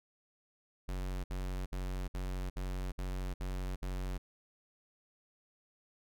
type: tone bursts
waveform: square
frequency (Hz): 46.25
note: F#1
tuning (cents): 0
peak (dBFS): -36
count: 8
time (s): 0.88-4.18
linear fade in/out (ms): 10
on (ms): 360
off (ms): 60
effects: none